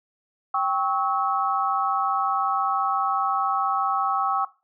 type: chord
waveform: sine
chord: C# diminished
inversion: second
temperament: equal with one note detuned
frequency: 784 / 1108.7 / 1294.4 Hz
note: G5 / C#6 / E6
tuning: 0 / 0 / -32 cents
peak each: -25 dBFS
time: 0.54-4.45 s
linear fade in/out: 5 ms
effects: noise-tail reverb RT60 0.3 s tail -17 dB re dry